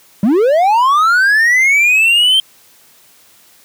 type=linear sweep; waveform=triangle; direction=up; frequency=184.1 to 3155 Hz; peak=-6 dBFS; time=0.23-2.4 s; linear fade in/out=2 ms; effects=white hiss -47 dBFS RMS until 3.64 s + high-pass 80 Hz 12 dB/octave